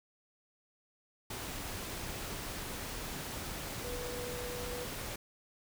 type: tone in noise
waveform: sine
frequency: 490 Hz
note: B4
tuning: 14 cents flat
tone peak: -41 dBFS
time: 3.84-4.85 s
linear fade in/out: 5 ms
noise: pink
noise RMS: -41 dBFS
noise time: 1.3-5.16 s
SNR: -3 dB
effects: none